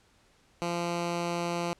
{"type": "tone", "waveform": "10% pulse", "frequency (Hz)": 172.2, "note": "F3", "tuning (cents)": -24, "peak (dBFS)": -21, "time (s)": [0.62, 1.73], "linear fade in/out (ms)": 0, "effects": ["pink hiss -64 dBFS RMS until 1.79 s", "low-pass 8000 Hz 12 dB/octave"]}